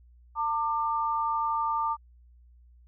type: tone pair together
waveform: sine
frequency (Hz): 903 / 1190.7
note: A5 / D6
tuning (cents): +45 / +23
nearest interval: perfect fourth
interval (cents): 478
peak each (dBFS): -28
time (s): 0.35-1.97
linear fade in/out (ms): 50
effects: added 60 Hz sine -53 dBFS peak until 2.87 s